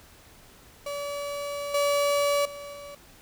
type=tone with level steps; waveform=35% pulse; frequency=573 Hz; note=D5; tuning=43 cents flat; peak=-29 / -20 / -36 / -38 dBFS; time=0.86-2.95 s; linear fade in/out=5 ms; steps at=1.74 / 2.45 / 2.73 s; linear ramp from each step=5 ms; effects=pink hiss -53 dBFS RMS until 3.21 s